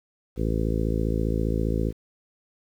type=harmonic tone; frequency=55 Hz; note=A1; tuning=in tune; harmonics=1 / 2 / 3 / 4 / 5 / 6 / 7 / 8 / 9; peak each=-26 / -29 / -31 / -32 / -33 / -34 / -34 / -35 / -36 dBFS; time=0.36-1.93 s; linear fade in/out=50 ms; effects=9-bit